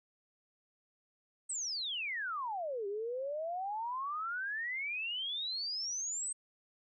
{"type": "exponential two-way sweep", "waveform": "sine", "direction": "down then up", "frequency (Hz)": [8400, 391.4, 8400], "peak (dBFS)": -35, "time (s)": [1.49, 6.33], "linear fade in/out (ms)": 10, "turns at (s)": 2.87, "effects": []}